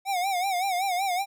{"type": "tone with vibrato", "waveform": "square", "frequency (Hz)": 749, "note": "F#5", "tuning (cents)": 21, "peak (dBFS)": -25, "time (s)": [0.05, 1.26], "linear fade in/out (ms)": 50, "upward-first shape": "sine", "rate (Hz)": 5.3, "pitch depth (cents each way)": 110, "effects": []}